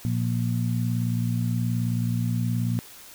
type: harmonic tone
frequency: 58.8 Hz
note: A#1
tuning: 16 cents sharp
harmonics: 2 / 3 / 4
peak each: -24 / -29 / -30 dBFS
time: 0.05-2.79 s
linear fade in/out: 0 ms
effects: white hiss -46 dBFS RMS until 3.14 s